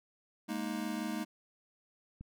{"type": "chord", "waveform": "square", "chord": "Ab suspended second", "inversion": "none", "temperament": "just", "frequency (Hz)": [207.7, 233.6, 311.5], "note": ["Ab3", "Bb3", "Eb4"], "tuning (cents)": [0, 4, 2], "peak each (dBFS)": -40, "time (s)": [0.48, 1.25], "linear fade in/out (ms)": 20}
{"type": "click", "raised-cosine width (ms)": 5, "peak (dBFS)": -34, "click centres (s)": 2.21}
{"effects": []}